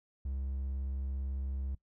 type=tone with vibrato; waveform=triangle; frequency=67.1 Hz; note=C2; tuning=44 cents sharp; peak=-32 dBFS; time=0.25-1.75 s; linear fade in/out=5 ms; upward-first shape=sine; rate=18 Hz; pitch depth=13 cents each way; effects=noise-tail reverb RT60 0.1 s tail -19 dB re dry